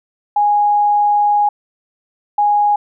sine tone pair in turn, 827 / 827 Hz, G#5 / G#5, -8 / -8 cents, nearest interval unison, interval 0 cents, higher neither, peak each -10 dBFS, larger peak neither, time 0.36-1.49 / 2.38-2.76 s, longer first, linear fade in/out 5 ms, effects none

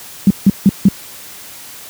sine tone bursts, 196 Hz, G3, in tune, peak -3 dBFS, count 4, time 0.27-0.886 s, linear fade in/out 2 ms, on 34 ms, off 160 ms, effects white hiss -34 dBFS RMS until 1.89 s + high-pass 60 Hz 12 dB/octave

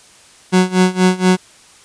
30% pulse tone with tremolo, 184.2 Hz, F#3, 7 cents flat, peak -5 dBFS, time 0.52-1.37 s, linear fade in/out 20 ms, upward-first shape sine, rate 4.2 Hz, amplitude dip 90%, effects white hiss -45 dBFS RMS until 1.84 s + resampled to 22050 Hz

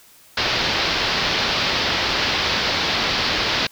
white low-pass noise, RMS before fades -21 dBFS, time 0.37-3.67 s, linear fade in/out 5 ms, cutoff 5000 Hz, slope 48 dB/octave, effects white hiss -50 dBFS RMS until 3.71 s

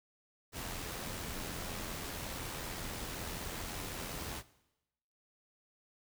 pink noise with amplitude modulation, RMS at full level -40 dBFS, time 0.52-4.43 s, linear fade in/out 50 ms, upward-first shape sine, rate 85.4 Hz, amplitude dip 35%, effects noise-tail reverb RT60 0.9 s tail -18 dB re dry

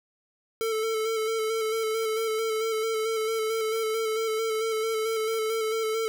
square tone with vibrato, 442.9 Hz, A4, 11 cents sharp, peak -26 dBFS, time 0.61-6.08 s, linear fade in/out 0 ms, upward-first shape square, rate 4.5 Hz, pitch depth 24 cents each way, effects none

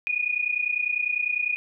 sine tone pair together, 2444 / 2474 Hz, D#7 / D#7, -32 / -10 cents, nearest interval unison, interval 22 cents, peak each -26 dBFS, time 0.07-1.56 s, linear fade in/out 0 ms, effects none

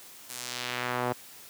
sawtooth tone with band-pass filter sweep, 123.47 Hz, B2, in tune, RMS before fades -33 dBFS, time 0.29-1.13 s, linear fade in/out 10 ms, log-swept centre 11000 to 700 Hz, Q 1, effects white hiss -49 dBFS RMS until 1.49 s + high-pass 80 Hz 12 dB/octave

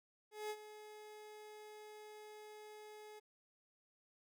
30% pulse tone with ADSR envelope, 424.6 Hz, G#4, 38 cents sharp, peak -37 dBFS, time 0.31-3.2 s, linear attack 190 ms, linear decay 57 ms, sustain -13 dB, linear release 16 ms, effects none

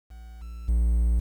triangle tone with level steps, 58 Hz, A#1, 8 cents flat, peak -38 / -33 / -17 dBFS, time 0.1-1.2 s, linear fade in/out 10 ms, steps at 0.41 / 0.68 s, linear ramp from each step 10 ms, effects 9-bit

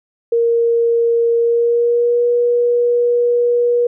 sine tone with pitch glide, 466.2 to 480.7 Hz, A#4 to B4, 0 to -47 cents, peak -11 dBFS, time 0.32-3.87 s, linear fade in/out 5 ms, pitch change +53 cents, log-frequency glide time 1.37-2.26 s, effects none

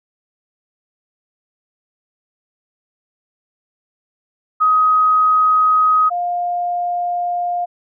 sine tone pair in turn, 1259 / 705.2 Hz, D#6 / F5, +20 / +17 cents, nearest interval minor seventh, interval 1003 cents, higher first, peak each -10 / -17 dBFS, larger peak first, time 4.6-6.1 / 6.1-7.66 s, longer second, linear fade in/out 20 ms, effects none

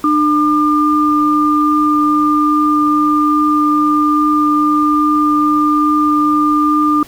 sine tone pair together, 300.4 / 1201.6 Hz, D4 / D6, +39 / +39 cents, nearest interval 2 octaves, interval 2400 cents, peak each -12 dBFS, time 0.04-7.03 s, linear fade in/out 2 ms, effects pink hiss -39 dBFS RMS until 7.07 s

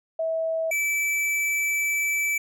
sine / square tone pair in turn, 649 / 2313 Hz, E5 / D7, -27 / -27 cents, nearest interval octave + minor seventh, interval 2200 cents, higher second, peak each -23 dBFS, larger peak neither, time 0.19-0.71 / 0.71-2.38 s, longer second, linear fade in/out 5 ms, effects none

